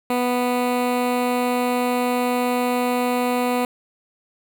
15% pulse tone with notch filter, 246.9 Hz, B3, in tune, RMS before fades -21 dBFS, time 0.1-3.65 s, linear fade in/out 2 ms, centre 5700 Hz, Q 1, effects none

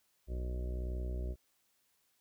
harmonic tone, 61.74 Hz, B1, in tune, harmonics 1 / 2 / 3 / 4 / 5 / 6 / 7 / 8 / 9 / 10, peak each -35 / -49 / -51 / -55 / -54 / -49 / -60 / -58 / -58 / -54 dBFS, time 0.27-1.36 s, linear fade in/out 50 ms, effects white hiss -75 dBFS RMS until 2.2 s

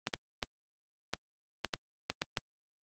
clicks, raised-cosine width 0.2 ms, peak -11 dBFS, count 9, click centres 0.071 / 0.138 / 0.428 / 1.136 / 1.647 / 1.738 / 2.1 / 2.219 / 2.372 s, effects high-pass 80 Hz 12 dB/octave + Opus 32 kbps

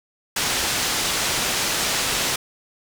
white low-pass noise, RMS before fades -23 dBFS, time 0.36-2.36 s, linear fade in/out 5 ms, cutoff 6900 Hz, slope 12 dB/octave, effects none

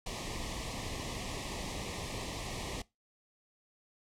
pink band-stop noise, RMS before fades -39 dBFS, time 0.06-2.82 s, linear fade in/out 5 ms, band 1200 to 1800 Hz, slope 96 dB/octave, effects noise-tail reverb RT60 0.2 s tail -20 dB re dry + low-pass 8000 Hz 12 dB/octave

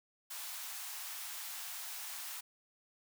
white high-pass noise, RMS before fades -44 dBFS, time 0.3-2.41 s, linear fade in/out 10 ms, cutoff 690 Hz, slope 48 dB/octave, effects none

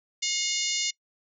harmonic tone, 717 Hz, F5, 45 cents sharp, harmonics 3 / 4 / 5 / 6 / 7 / 8 / 9 / 10, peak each -34 / -34 / -34 / -34 / -34 / -34 / -34 / -34 dBFS, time 0.22-0.91 s, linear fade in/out 10 ms, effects noise-tail reverb RT60 0.1 s tail -22 dB re dry

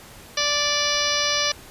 harmonic tone with a mistuned harmonic, 585 Hz, D5, 7 cents flat, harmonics 1 / 2 / 3 / 4 / 5 / 6 / 7 / 8 / 9 / 10, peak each -29 / -29 / -29 / -29 / -29 / -29 / -29 / -29 / -29 / -29 dBFS, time 0.37-1.52 s, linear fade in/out 5 ms, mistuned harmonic 8, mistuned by +24 cents, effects pink hiss -44 dBFS RMS until 1.7 s + resampled to 32000 Hz

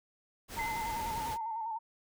pink noise, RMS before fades -42 dBFS, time 0.48-1.38 s, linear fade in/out 50 ms
sine tone with vibrato, 895 Hz, A5, 29 cents sharp, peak -34 dBFS, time 0.56-1.79 s, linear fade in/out 20 ms, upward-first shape square, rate 10 Hz, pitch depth 48 cents each way
sine tone with exponential decay, 2057 Hz, C7, 30 cents flat, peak -35 dBFS, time 0.59-1.65 s, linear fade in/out 0 ms, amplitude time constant 230 ms
effects none

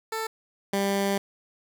15% pulse tone pair in turn, 443.7 / 198.12 Hz, A4 / G3, +14 / +19 cents, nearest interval octave + major second, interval 1395 cents, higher first, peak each -22 / -17 dBFS, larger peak second, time 0.12-0.27 / 0.73-1.18 s, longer second, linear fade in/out 5 ms, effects none

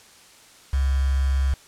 sine tone with quantisation, 67.5 Hz, C#2, 45 cents flat, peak -18 dBFS, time 0.73-1.54 s, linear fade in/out 5 ms, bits 6, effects white hiss -50 dBFS RMS until 1.67 s + low-pass 9000 Hz 12 dB/octave

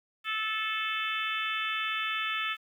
harmonic tone, 436.9 Hz, A4, 12 cents flat, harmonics 3 / 4 / 5 / 6 / 7 / 8, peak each -34 / -36 / -38 / -35 / -38 / -39 dBFS, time 0.24-2.57 s, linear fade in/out 50 ms, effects 10-bit

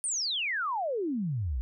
sine exponential sweep, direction down, 9380 to 55 Hz, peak -28 dBFS, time 0.04-1.61 s, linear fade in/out 0 ms, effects none

